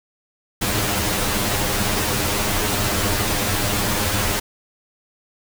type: noise with comb filter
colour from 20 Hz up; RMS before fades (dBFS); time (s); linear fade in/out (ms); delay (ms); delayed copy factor
pink; -21; 0.61-4.4; 10; 9.8; +0.95
effects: none